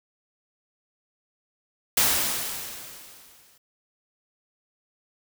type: noise with exponential decay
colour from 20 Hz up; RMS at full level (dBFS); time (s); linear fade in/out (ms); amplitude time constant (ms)
white; -19; 1.97-3.58; 5; 350
effects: none